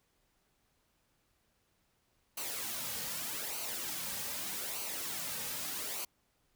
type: noise with flanger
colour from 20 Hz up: white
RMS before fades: -39 dBFS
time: 2.37-6.05 s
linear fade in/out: 5 ms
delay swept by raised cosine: 0.56 to 2.96 ms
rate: 0.82 Hz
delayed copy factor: -0.6
effects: pink hiss -75 dBFS RMS until 6.55 s